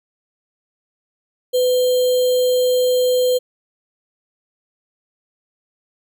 sine tone with sample-and-hold, 502 Hz, B4, 28 cents sharp, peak -13 dBFS, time 1.53-3.39 s, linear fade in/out 20 ms, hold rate 3675 Hz, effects none

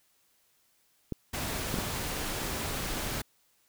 clicks, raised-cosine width 3 ms, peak -19 dBFS, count 3, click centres 1.123 / 1.742 / 1.787 s
pink noise, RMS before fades -34 dBFS, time 1.33-3.22 s, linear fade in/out 10 ms
effects white hiss -69 dBFS RMS until 3.68 s

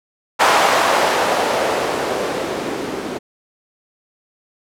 violet noise with low-pass filter sweep, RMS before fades -18 dBFS, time 0.39-3.19 s, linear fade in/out 20 ms, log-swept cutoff 870 to 310 Hz, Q 1.4, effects none

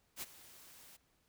white noise with ADSR envelope, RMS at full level -41 dBFS, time 0.16-0.97 s, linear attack 61 ms, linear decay 28 ms, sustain -17 dB, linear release 12 ms, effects pink hiss -75 dBFS RMS until 1.28 s

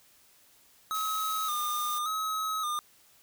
square tone with vibrato, 1244 Hz, D#6, 1 cent flat, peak -30 dBFS, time 0.91-2.79 s, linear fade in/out 0 ms, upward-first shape square, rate 0.87 Hz, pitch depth 48 cents each way
blue noise, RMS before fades -40 dBFS, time 0.94-1.99 s, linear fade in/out 10 ms
effects white hiss -61 dBFS RMS until 3.22 s

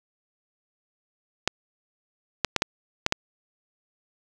clicks, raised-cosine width 0.2 ms, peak -3 dBFS, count 6, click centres 1.476 / 2.447 / 2.563 / 2.621 / 3.064 / 3.124 s, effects none

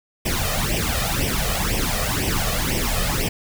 pink noise with flanger, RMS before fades -22 dBFS, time 0.25-3.29 s, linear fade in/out 10 ms, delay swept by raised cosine 0.35 to 1.65 ms, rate 2 Hz, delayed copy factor +0.8, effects none

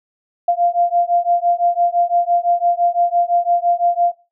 sine beating tone pair, 693 / 698.9 Hz, F5 / F5, -14 / +1 cents, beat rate 5.9 Hz, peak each -16 dBFS, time 0.48-4.12 s, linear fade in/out 5 ms, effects noise-tail reverb RT60 0.3 s tail -18 dB re dry

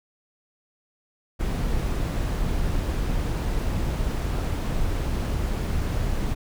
brown noise, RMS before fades -25 dBFS, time 1.39-6.35 s, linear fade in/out 20 ms, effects none

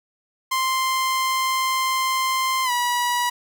sawtooth tone with pitch glide, 1046.5 to 970.8 Hz, C6 to B5, 0 to -30 cents, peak -16 dBFS, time 0.51-3.3 s, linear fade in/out 10 ms, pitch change -130 cents, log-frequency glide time 2.64-2.71 s, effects 9-bit

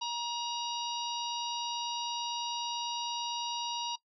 harmonic tone, 949 Hz, A#5, 31 cents sharp, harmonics 1 / 3 / 4 / 5 / 6, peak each -35 / -40 / -41 / -44 / -45 dBFS, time 0.01-3.96 s, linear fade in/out 10 ms, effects noise-tail reverb RT60 0.1 s tail -19 dB re dry

